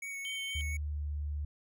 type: tone with vibrato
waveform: square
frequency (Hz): 2226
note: C#7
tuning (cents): +7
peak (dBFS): -39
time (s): 0.02-0.77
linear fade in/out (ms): 5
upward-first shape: sine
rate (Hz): 4.2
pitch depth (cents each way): 15
type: tone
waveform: triangle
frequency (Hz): 3110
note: G7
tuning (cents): -14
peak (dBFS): -37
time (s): 0.25-0.61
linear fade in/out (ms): 0
type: tone with pitch glide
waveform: sine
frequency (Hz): 74.8 to 73.6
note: D2 to D2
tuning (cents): +32 to +4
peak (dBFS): -33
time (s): 0.55-1.45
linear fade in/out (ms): 5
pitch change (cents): -28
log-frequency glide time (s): 0.75-1.05
effects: none